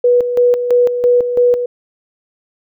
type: tone with tremolo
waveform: sine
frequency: 488.6 Hz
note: B4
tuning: 19 cents flat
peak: -7 dBFS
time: 0.04-1.66 s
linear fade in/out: 5 ms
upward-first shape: square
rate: 3 Hz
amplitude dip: 60%
effects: none